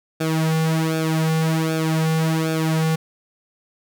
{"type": "tone with flanger", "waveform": "sawtooth", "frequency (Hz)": 160, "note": "D#3", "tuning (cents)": 49, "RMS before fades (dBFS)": -20, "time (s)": [0.2, 2.96], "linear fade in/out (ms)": 10, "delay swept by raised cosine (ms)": [0.99, 3.19], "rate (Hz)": 1.3, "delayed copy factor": -0.8, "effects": []}